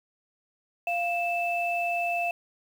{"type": "tone pair together", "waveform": "sine", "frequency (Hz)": [694.4, 2637], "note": ["F5", "E7"], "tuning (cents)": [-10, 0], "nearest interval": "octave + major seventh", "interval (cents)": 2310, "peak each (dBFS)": [-27, -29], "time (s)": [0.87, 2.31], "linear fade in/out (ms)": 2, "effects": ["8-bit"]}